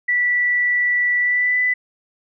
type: tone with pitch glide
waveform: sine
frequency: 1961 to 1993 Hz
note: B6 to B6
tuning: -13 to +15 cents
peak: -15 dBFS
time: 0.08-1.74 s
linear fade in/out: 10 ms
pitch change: +28 cents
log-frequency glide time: 1.19-1.59 s
effects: none